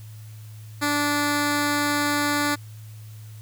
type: tone with notch filter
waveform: 10% pulse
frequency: 291.5 Hz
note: D4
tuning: 13 cents flat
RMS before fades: -23 dBFS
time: 0.81-2.56 s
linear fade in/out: 20 ms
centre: 680 Hz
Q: 1.5
effects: added 108 Hz sine -38 dBFS peak until 3.41 s + white hiss -53 dBFS RMS until 3.41 s